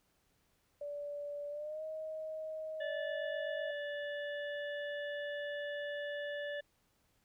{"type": "tone with pitch glide", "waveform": "sine", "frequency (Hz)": [580, 628.9], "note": ["D5", "D#5"], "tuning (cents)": [-22, 18], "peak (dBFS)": -39, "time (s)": [0.81, 3.71], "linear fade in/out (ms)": 5, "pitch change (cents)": 140, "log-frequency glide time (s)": [1.49, 1.83]}
{"type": "harmonic tone", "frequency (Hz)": 581, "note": "D5", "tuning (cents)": -19, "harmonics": [1, 3, 5, 6], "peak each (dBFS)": [-39, -43, -53, -54], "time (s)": [2.8, 6.61], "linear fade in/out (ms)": 10}
{"effects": ["pink hiss -75 dBFS RMS until 7.24 s"]}